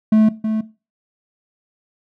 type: tone pair in turn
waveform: triangle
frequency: 217 / 218.1 Hz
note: A3 / A3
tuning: -24 / -15 cents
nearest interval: unison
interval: 9 cents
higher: second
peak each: -7 / -15 dBFS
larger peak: first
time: 0.12-0.29 / 0.44-0.61 s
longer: neither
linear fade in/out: 5 ms
effects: noise-tail reverb RT60 0.3 s tail -17 dB re dry